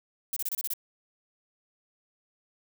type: noise bursts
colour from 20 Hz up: violet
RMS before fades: -31 dBFS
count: 7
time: 0.33-0.736 s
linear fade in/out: 2 ms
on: 34 ms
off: 28 ms
effects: none